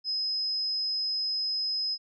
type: tone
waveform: sine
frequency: 5080 Hz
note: D#8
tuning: 35 cents sharp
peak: -27 dBFS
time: 0.04-1.98 s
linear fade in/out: 50 ms
effects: none